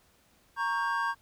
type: chord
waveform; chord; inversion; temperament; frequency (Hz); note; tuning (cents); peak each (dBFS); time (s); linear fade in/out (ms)
triangle; G diminished; first; equal with one note detuned; 932.3 / 1108.7 / 1593.5; Bb5 / Db6 / G6; 0 / 0 / +28; -30; 0.56-1.15; 50
effects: pink hiss -65 dBFS RMS until 1.21 s